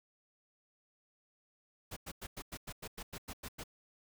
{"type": "noise bursts", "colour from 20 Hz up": "pink", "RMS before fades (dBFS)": -44, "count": 12, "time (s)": [1.91, 3.638], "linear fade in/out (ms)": 10, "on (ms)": 56, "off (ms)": 96, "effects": []}